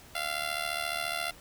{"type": "tone with amplitude modulation", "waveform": "10% pulse", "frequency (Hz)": 690, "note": "F5", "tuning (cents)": -21, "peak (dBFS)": -19, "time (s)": [0.15, 1.31], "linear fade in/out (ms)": 5, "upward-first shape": "sine", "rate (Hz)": 74.4, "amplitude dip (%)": 80, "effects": ["pink hiss -53 dBFS RMS until 1.4 s"]}